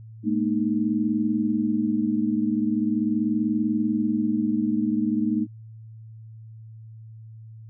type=tone cluster; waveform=sine; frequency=213 / 233.4 / 308.7 Hz; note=G#3 / A#3 / D#4; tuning=+44 / +2 / -14 cents; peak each=-25 dBFS; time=0.23-5.47 s; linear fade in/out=50 ms; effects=added 111 Hz sine -40 dBFS peak until 7.69 s